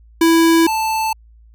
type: tone pair in turn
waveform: square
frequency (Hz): 330 / 881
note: E4 / A5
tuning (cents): +2 / +2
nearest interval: octave + perfect fourth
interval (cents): 1700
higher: second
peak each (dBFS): -10 / -17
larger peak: first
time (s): 0.21-0.67 / 0.67-1.13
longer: neither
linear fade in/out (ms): 5
effects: added 56 Hz sine -43 dBFS peak until 1.54 s